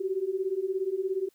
sine beating tone pair, 370 / 387 Hz, F#4 / G4, 0 / -22 cents, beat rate 17 Hz, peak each -31 / -29 dBFS, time 0-1.29 s, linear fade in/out 10 ms, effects white hiss -68 dBFS RMS until 1.34 s

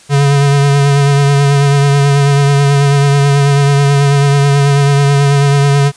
square tone with vibrato, 141.1 Hz, C#3, 31 cents sharp, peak -7 dBFS, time 0.09-5.92 s, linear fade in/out 50 ms, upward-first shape triangle, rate 9.2 Hz, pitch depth 30 cents each way, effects white hiss -41 dBFS RMS until 5.96 s + resampled to 22050 Hz

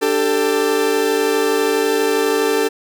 40% pulse chord, D suspended fourth, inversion none, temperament equal with one note detuned, 293.7 / 392 / 444.3 Hz, D4 / G4 / A4, 0 / 0 / +17 cents, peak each -22 / -19 / -16 dBFS, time 0.01-2.69 s, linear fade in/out 20 ms, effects none

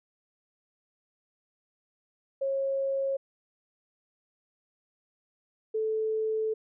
sine tone pair in turn, 544 / 437.7 Hz, C#5 / A4, -33 / -9 cents, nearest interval major third, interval 376 cents, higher first, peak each -26 dBFS, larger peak neither, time 2.41-3.17 / 5.74-6.54 s, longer second, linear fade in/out 10 ms, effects none

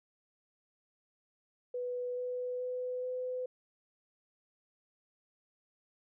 sine tone with pitch steps, 493.9 / 497.6 / 501.4 / 505.2 Hz, B4 / B4 / B4 / B4, 0 / +13 / +26 / +39 cents, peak -34 dBFS, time 1.74-3.46 s, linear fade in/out 5 ms, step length 430 ms, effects none

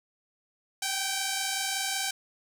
5% pulse tone pair together, 770 / 795.3 Hz, G5 / G5, -31 / +25 cents, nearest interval minor second, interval 56 cents, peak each -18 / -22 dBFS, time 0.82-2.11 s, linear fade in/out 5 ms, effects none

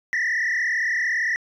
sine tone with frequency modulation, 1879 Hz, A#6, 13 cents sharp, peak -18 dBFS, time 0.13-1.36 s, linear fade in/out 0 ms, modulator 37.7 Hz, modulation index 3, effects tanh soft clip ceiling -19 dBFS

